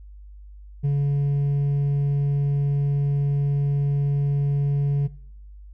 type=tone with hard clipping; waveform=triangle; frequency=141.8 Hz; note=C#3; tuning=40 cents sharp; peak=-17 dBFS; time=0.83-5.08 s; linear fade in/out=20 ms; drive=1 dB; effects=noise-tail reverb RT60 0.7 s tail -20 dB re dry + added 50 Hz sine -40 dBFS peak until 5.73 s